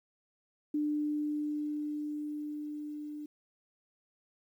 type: tone with level ramp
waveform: sine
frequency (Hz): 298.2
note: D4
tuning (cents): +27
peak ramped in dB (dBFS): -28 to -39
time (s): 0.74-3.26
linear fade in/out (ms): 5
effects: 11-bit